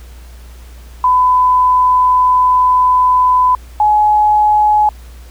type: tone pair in turn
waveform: sine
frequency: 1004 / 844.3 Hz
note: B5 / G#5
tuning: +28 / +28 cents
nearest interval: minor third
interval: 300 cents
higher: first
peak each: -7 dBFS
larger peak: neither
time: 1.04-3.55 / 3.8-4.89 s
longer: first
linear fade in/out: 2 ms
effects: added 60 Hz sine -32 dBFS peak until 5.3 s + pink hiss -44 dBFS RMS until 5.3 s